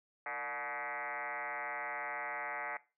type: tone with frequency modulation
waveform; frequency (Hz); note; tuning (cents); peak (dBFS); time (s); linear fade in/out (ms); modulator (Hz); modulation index
sine; 1396.9; F6; 0; -37; 0.26-2.77; 2; 134; 5.9
effects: noise-tail reverb RT60 0.3 s tail -19 dB re dry